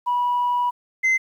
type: tone pair in turn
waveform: sine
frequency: 976 / 2064 Hz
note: B5 / C7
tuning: -21 / -24 cents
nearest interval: octave + minor second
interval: 1297 cents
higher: second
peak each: -17 / -13 dBFS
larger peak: second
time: 0.06-0.71 / 1.03-1.18 s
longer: first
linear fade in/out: 20 ms
effects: tanh soft clip ceiling -15 dBFS + 9-bit